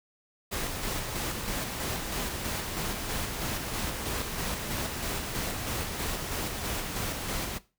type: noise with tremolo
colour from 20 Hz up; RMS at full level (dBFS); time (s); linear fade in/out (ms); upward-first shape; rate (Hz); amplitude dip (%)
pink; -32; 0.51-7.59; 20; square; 3.1; 30
effects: noise-tail reverb RT60 0.3 s tail -18 dB re dry